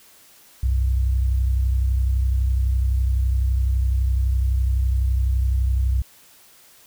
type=tone pair together; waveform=sine; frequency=64.01 / 95.9 Hz; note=C2 / G2; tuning=-37 / -37 cents; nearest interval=perfect fifth; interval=700 cents; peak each=-17 / -27 dBFS; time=0.63-6.02 s; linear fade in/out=5 ms; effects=white hiss -51 dBFS RMS until 6.86 s